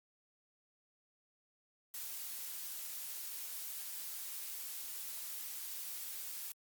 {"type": "noise", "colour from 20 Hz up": "blue", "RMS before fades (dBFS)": -44, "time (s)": [1.94, 6.52], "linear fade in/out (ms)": 2, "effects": ["Opus 48 kbps"]}